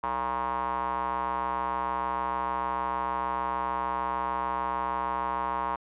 square tone with band-pass filter, 63.3 Hz, B1, 43 cents sharp, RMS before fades -30 dBFS, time 0.03-5.76 s, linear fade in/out 5 ms, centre 1000 Hz, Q 6.5, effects resampled to 8000 Hz

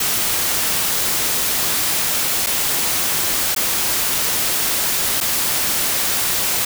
white noise with dropouts, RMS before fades -19 dBFS, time 0-6.65 s, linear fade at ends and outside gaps 5 ms, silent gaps 2.463-2.468 / 3.549-3.562 / 5.204-5.21 s, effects none

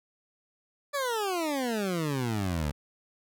20% pulse exponential sweep, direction down, 587.3 to 69.3 Hz, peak -23 dBFS, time 0.93-2.72 s, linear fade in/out 20 ms, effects none

